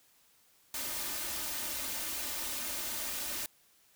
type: noise with comb filter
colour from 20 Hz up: white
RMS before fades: -37 dBFS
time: 0.74-3.46 s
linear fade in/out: 2 ms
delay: 3.3 ms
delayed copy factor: +0.6
effects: white hiss -66 dBFS RMS until 3.95 s